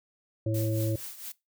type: harmonic tone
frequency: 110 Hz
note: A2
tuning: in tune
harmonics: 1 / 3 / 5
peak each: -27 / -32 / -34 dBFS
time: 0.46-0.96 s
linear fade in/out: 5 ms
type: noise with tremolo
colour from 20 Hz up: blue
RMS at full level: -38 dBFS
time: 0.54-1.32 s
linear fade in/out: 5 ms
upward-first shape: triangle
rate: 4.4 Hz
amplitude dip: 75%
effects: noise-tail reverb RT60 0.2 s tail -20 dB re dry